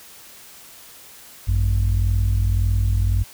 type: tone pair together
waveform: sine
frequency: 53.49 / 95.3 Hz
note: A1 / G2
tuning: -48 / -48 cents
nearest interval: minor seventh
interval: 1000 cents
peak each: -17 dBFS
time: 1.47-3.24 s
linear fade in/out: 20 ms
effects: tanh soft clip ceiling -12 dBFS + white hiss -44 dBFS RMS until 3.33 s